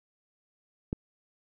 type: click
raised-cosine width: 3 ms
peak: -17 dBFS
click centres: 0.929 s
effects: none